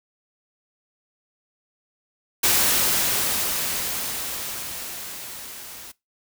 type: noise with level ramp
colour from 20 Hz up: white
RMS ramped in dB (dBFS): -18 to -40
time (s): 2.43-5.92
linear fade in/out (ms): 10
effects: noise-tail reverb RT60 0.2 s tail -21 dB re dry